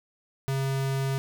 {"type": "tone", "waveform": "square", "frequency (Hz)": 135.3, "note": "C#3", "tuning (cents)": -42, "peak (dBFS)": -26, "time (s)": [0.48, 1.18], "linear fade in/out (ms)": 0, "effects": []}